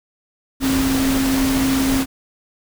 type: tone in noise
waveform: sine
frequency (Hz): 267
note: C4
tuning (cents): +35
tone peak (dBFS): -16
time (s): 0.6-2.06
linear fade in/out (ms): 50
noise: pink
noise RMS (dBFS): -23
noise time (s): 0.6-2.06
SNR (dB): +4
effects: none